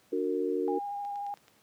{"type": "chord", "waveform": "sine", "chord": "D augmented", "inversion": "none", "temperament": "just", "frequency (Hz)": [293.7, 367.1, 458.9], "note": ["D4", "F#4", "A#4"], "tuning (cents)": [0, -14, -27], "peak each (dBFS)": [-33, -31, -31], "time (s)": [0.12, 0.79], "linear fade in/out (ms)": 10}
{"type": "tone with vibrato", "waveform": "sine", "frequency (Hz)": 811, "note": "G#5", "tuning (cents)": -41, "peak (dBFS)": -33, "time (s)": [0.68, 1.34], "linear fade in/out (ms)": 0, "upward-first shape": "sine", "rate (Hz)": 13, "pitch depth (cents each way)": 14}
{"type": "click train", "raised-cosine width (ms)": 0.2, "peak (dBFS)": -37, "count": 5, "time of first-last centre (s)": [1.05, 1.481], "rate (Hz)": 9.27}
{"effects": ["pink hiss -64 dBFS RMS until 1.62 s", "high-pass 150 Hz 12 dB/octave"]}